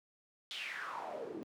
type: noise with band-pass filter sweep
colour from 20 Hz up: pink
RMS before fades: -43 dBFS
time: 0.51-1.43 s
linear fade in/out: 0 ms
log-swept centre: 3600 to 270 Hz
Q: 4.8
effects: high-pass 150 Hz 12 dB/octave